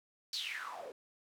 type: noise with band-pass filter sweep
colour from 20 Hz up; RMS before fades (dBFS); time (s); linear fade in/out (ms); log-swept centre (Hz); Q
white; -42; 0.33-0.92; 2; 4700 to 420; 8.2
effects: none